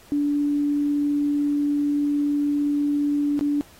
sine tone with dropouts, 290 Hz, D4, 22 cents flat, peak -19 dBFS, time 0.12-3.61 s, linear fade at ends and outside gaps 0 ms, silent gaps 3.392-3.41 s, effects pink hiss -51 dBFS RMS until 3.79 s + AAC 48 kbps

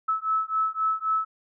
sine beating tone pair, 1300 / 1303.8 Hz, E6 / E6, -24 / -19 cents, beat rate 3.8 Hz, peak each -26 dBFS, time 0.08-1.25 s, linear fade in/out 10 ms, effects none

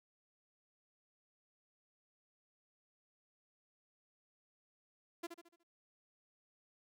sawtooth tone with echo, 340.4 Hz, F4, 44 cents flat, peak -36 dBFS, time 5.23-5.27 s, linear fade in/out 10 ms, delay 73 ms, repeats 5, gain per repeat -7 dB, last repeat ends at 5.635 s, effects none

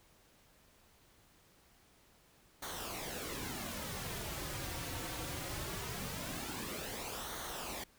pink noise with flanger, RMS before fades -42 dBFS, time 2.62-7.84 s, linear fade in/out 5 ms, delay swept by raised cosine 0.39 to 4.89 ms, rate 0.21 Hz, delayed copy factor -0.6, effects pink hiss -66 dBFS RMS until 7.98 s

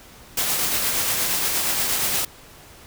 white noise with tremolo, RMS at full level -21 dBFS, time 0.37-2.25 s, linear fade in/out 5 ms, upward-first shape triangle, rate 8.5 Hz, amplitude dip 35%, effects pink hiss -46 dBFS RMS until 2.86 s

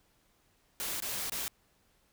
white noise with dropouts, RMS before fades -36 dBFS, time 0.8-1.48 s, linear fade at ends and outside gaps 0 ms, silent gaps 1.002-1.023 / 1.297-1.32 s, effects pink hiss -70 dBFS RMS until 2.12 s

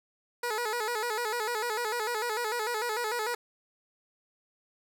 15% pulse tone with vibrato, 455.6 Hz, A#4, 40 cents flat, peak -23 dBFS, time 0.43-3.35 s, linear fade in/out 5 ms, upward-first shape square, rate 6.7 Hz, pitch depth 99 cents each way, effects none

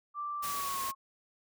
sine tone with pitch glide, 1174.7 to 1083.4 Hz, D6 to C#6, 0 to -40 cents, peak -34 dBFS, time 0.14-0.95 s, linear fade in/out 50 ms, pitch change -140 cents, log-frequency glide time 0.4-0.82 s
white noise, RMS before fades -39 dBFS, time 0.42-0.92 s, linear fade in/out 20 ms
effects none

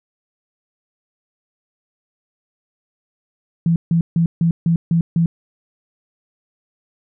sine tone bursts, 167.3 Hz, E3, 26 cents sharp, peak -12 dBFS, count 7, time 3.66-5.26 s, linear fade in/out 2 ms, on 100 ms, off 150 ms, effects none

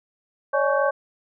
sine tone cluster, 556 / 601 / 841 / 1116 / 1551 Hz, C#5 / D5 / G#5 / C#6 / G6, +5 / +40 / +22 / +11 / -19 cents, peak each -21 / -25 / -28 / -26 / -27 dBFS, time 0.53-0.91 s, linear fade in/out 10 ms, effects none

